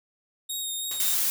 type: tone with vibrato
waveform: 15% pulse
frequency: 3729 Hz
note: A#7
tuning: in tune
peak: -23 dBFS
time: 0.49-1.15 s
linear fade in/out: 10 ms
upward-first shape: sine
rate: 3 Hz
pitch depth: 21 cents each way
type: noise with exponential decay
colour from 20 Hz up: white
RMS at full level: -35 dBFS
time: 0.91-1.21 s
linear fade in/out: 2 ms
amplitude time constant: 64 ms
type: noise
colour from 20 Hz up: blue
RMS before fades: -25 dBFS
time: 1-1.3 s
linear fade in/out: 0 ms
effects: none